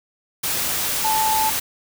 sine tone in noise, 875 Hz, A5, 10 cents flat, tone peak -18 dBFS, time 1.04-1.5 s, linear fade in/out 10 ms, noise white, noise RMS -23 dBFS, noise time 0.43-1.6 s, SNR +2 dB, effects none

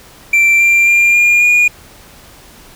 triangle tone with pitch steps, 2349 / 2371 / 2393 / 2415 / 2437 Hz, D7 / D7 / D7 / D7 / D#7, 0 / +16 / +32 / +48 / -37 cents, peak -5 dBFS, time 0.33-1.68 s, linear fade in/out 5 ms, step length 270 ms, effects pink hiss -40 dBFS RMS until 2.75 s

